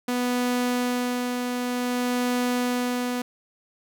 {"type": "tone with tremolo", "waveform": "sawtooth", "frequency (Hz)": 246.7, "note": "B3", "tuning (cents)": -2, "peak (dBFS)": -18, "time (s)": [0.08, 3.22], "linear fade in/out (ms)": 5, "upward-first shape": "sine", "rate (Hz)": 0.54, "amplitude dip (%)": 35, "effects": []}